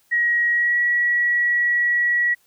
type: tone with pitch glide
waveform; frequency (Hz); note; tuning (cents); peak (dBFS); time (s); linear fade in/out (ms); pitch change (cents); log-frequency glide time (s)
sine; 1900 to 1926.5; A#6 to B6; +33 to -44; -16; 0.11-2.35; 20; +23; 0.52-0.78
effects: white hiss -61 dBFS RMS until 2.46 s